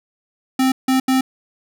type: tone bursts at uneven times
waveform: square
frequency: 261.6 Hz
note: C4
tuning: in tune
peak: -14 dBFS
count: 3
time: 0.59-0.72 / 0.88-1 / 1.08-1.21 s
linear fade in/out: 5 ms
effects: none